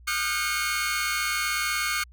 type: tone cluster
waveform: sawtooth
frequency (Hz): 1217 / 1391 / 1467 / 1575 / 2180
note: D#6 / F6 / F#6 / G6 / C#7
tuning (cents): -39 / -7 / -15 / +8 / -29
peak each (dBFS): -27 / -32 / -30 / -30 / -25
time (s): 0.07-2.04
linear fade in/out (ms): 10
effects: added 60 Hz sine -47 dBFS peak until 2.12 s